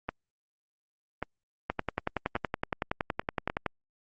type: two click trains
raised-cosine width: 0.5 ms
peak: -13 / -16 dBFS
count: 22 / 4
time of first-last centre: 1.7-3.663 / 0.09-3.499 s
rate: 10.7 / 0.88 Hz
effects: Opus 32 kbps